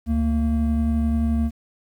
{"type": "tone pair together", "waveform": "triangle", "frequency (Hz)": [72.38, 228.6], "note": ["D2", "A#3"], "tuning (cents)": [-25, -34], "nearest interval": "octave + minor sixth", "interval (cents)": 1991, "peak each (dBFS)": -19, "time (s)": [0.06, 1.51], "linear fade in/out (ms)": 50, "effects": ["9-bit"]}